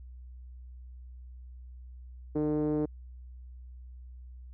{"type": "tone with low-pass filter", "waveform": "5% pulse", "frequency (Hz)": 151.1, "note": "D3", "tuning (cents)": 50, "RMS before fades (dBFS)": -29, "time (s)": [2.35, 2.86], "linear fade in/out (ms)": 10, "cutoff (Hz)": 370, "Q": 4.5, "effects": ["added 62 Hz sine -44 dBFS peak until 4.53 s"]}